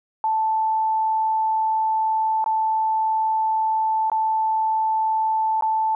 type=tone with dropouts; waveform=sine; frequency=879 Hz; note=A5; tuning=2 cents flat; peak=-18 dBFS; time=0.24-5.95 s; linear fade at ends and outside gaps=1 ms; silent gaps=2.442-2.461 / 4.099-4.117 / 5.61-5.623 s; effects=none